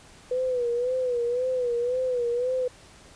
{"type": "tone with vibrato", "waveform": "sine", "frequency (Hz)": 493.9, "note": "B4", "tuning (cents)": 0, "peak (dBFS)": -23, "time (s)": [0.31, 2.68], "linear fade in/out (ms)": 5, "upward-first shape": "sine", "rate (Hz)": 1.9, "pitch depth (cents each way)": 75, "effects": ["pink hiss -51 dBFS RMS until 3.15 s", "resampled to 22050 Hz"]}